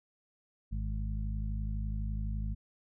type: harmonic tone with a mistuned harmonic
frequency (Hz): 51.91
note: G#1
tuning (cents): 0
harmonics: 1 / 2 / 3 / 4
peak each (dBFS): -33 / -39 / -44 / -44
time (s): 0.71-2.55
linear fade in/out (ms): 20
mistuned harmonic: 4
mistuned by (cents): +34
effects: none